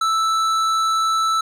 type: tone with hard clipping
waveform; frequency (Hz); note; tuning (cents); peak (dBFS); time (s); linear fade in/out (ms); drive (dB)
sine; 1318.5; E6; 0; -18; 0.01-1.41; 5; 11
effects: none